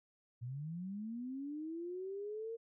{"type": "linear sweep", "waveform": "sine", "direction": "up", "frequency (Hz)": [114.8, 462.9], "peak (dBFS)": -40, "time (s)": [0.41, 2.57], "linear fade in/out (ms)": 20, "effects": []}